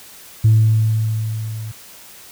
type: tone with level ramp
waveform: sine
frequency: 110 Hz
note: A2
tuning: in tune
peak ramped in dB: -6 to -26 dBFS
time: 0.44-1.72 s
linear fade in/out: 10 ms
effects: tanh soft clip ceiling -5 dBFS + white hiss -41 dBFS RMS until 2.31 s